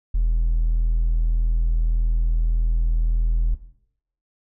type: tone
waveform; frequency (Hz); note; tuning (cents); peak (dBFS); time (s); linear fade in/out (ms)
triangle; 40.85; E1; -15; -13; 0.14-3.55; 10
effects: noise-tail reverb RT60 0.7 s tail -17 dB re dry + tanh soft clip ceiling -13 dBFS